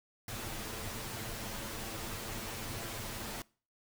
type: noise with comb filter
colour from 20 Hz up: pink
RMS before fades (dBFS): -41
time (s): 0.28-3.42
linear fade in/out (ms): 2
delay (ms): 8.9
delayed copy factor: +0.65
effects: noise-tail reverb RT60 0.4 s tail -23 dB re dry